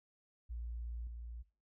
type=tone with level steps; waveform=sine; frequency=58.27 Hz; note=A#1; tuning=in tune; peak=-40 / -44 dBFS; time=0.49-1.43 s; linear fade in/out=20 ms; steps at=1.07 s; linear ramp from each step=2 ms; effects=noise-tail reverb RT60 0.4 s tail -19 dB re dry